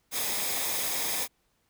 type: noise with comb filter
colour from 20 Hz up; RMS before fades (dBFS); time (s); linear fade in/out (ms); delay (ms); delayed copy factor
white; -30; 0.11-1.28; 50; 0.69; -0.5
effects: pink hiss -72 dBFS RMS until 1.69 s